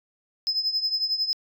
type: tone with tremolo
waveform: sine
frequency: 5100 Hz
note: D#8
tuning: 42 cents sharp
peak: -18 dBFS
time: 0.47-1.33 s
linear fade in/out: 0 ms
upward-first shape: triangle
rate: 11 Hz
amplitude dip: 85%
effects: tanh soft clip ceiling -18 dBFS